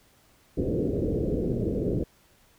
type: low-pass noise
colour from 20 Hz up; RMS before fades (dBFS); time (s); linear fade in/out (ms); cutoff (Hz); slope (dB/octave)
white; -27; 0.57-2.04; 10; 490; 48
effects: pink hiss -61 dBFS RMS until 2.58 s